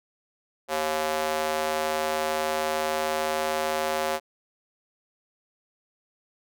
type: tone with high-pass filter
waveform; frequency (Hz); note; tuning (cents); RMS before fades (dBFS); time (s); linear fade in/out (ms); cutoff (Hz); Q
square; 77.78; D#2; 0; -27; 0.68-4.2; 50; 580; 1.8
effects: none